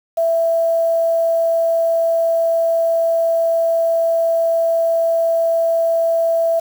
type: tone with quantisation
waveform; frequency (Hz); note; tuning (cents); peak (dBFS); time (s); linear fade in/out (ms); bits
sine; 663; E5; +10; -13; 0.17-6.6; 10; 6
effects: none